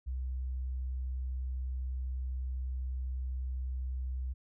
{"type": "tone", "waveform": "sine", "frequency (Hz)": 64, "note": "C2", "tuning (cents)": -38, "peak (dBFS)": -33, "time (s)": [0.06, 4.34], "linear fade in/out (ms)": 20, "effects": []}